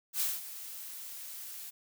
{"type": "noise with ADSR envelope", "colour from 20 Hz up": "blue", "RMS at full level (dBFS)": -30, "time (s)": [0.13, 1.71], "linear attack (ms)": 76, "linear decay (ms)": 200, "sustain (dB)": -14, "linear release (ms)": 21, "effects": []}